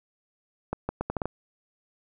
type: accelerating click train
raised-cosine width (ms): 1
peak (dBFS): -14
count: 7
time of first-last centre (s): 0.73-1.256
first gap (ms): 160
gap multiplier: 0.75
effects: none